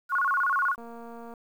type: tone with vibrato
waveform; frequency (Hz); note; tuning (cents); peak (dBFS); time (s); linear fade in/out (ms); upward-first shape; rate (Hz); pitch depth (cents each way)
sine; 1261; D#6; +23; -22; 0.09-0.76; 50; square; 16; 240
type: click train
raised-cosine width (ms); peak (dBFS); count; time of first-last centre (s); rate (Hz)
1; -31; 131; 0.78-1.338; 233
effects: 9-bit